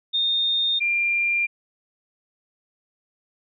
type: tone pair in turn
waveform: sine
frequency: 3660 / 2389 Hz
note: A#7 / D7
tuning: -32 / +29 cents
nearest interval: perfect fifth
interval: 739 cents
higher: first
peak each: -19 dBFS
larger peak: neither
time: 0.13-0.8 / 0.8-1.47 s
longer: neither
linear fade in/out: 20 ms
effects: none